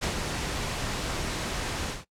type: noise with ADSR envelope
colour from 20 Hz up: pink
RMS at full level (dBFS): -27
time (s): 0.01-2.05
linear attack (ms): 25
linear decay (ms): 85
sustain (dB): -4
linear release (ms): 180
effects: noise-tail reverb RT60 0.1 s tail -19 dB re dry + low-pass 8000 Hz 12 dB/octave